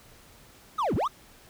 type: linear two-way sweep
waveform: triangle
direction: down then up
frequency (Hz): 1320 to 61.74 to 1320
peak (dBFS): -22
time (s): 0.78-1.08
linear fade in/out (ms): 10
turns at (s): 0.95
effects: pink hiss -54 dBFS RMS until 1.49 s